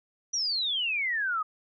sine exponential sweep, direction down, 5940 to 1223 Hz, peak -26 dBFS, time 0.33-1.43 s, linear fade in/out 10 ms, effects none

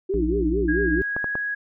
sine tone with vibrato, 353.4 Hz, F4, 21 cents sharp, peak -21 dBFS, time 0.09-1.02 s, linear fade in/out 10 ms, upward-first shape sine, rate 4.5 Hz, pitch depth 250 cents each way
harmonic tone, 59.5 Hz, A#1, 36 cents sharp, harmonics 1 / 3 / 5, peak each -25 / -31 / -29 dBFS, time 0.14-1.02 s, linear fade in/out 0 ms
sine tone with pitch glide, 1642 to 1661.1 Hz, G#6 to G#6, -20 to 0 cents, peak -24 dBFS, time 0.68-1.55 s, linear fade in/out 10 ms, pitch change +20 cents, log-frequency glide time 0.89-1.31 s
clicks, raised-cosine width 1 ms, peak -15 dBFS, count 3, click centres 1.165 / 1.243 / 1.354 s
effects none

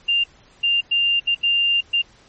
sine tone bursts at uneven times, 2794 Hz, F7, in tune, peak -15 dBFS, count 6, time 0.08-0.24 / 0.63-0.81 / 0.91-1.2 / 1.27-1.35 / 1.43-1.81 / 1.93-2.02 s, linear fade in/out 10 ms, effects pink hiss -52 dBFS RMS until 2.28 s + MP3 32 kbps

